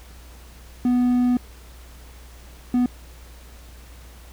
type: tone bursts at uneven times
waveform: triangle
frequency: 246.9 Hz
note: B3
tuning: in tune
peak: -14 dBFS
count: 2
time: 0.85-1.37 / 2.74-2.86 s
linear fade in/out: 2 ms
effects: added 60 Hz sine -42 dBFS peak until 4.32 s + pink hiss -49 dBFS RMS until 4.32 s